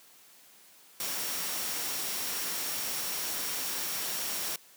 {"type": "tone in noise", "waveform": "sine", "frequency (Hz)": 5588, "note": "F8", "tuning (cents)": 0, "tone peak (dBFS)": -42, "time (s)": [1, 4.56], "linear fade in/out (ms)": 2, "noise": "white", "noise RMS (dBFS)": -34, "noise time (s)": [1, 4.56], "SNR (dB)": -11, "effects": ["white hiss -57 dBFS RMS until 4.76 s", "high-pass 150 Hz 12 dB/octave"]}